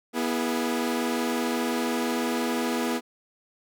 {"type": "chord", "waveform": "sawtooth", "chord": "E major", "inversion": "second", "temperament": "equal with one note detuned", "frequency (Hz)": [244.1, 329.6, 415.3], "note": ["B3", "E4", "G#4"], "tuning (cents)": [-20, 0, 0], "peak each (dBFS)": [-23, -27, -28], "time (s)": [0.13, 3.01], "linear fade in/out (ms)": 50, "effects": []}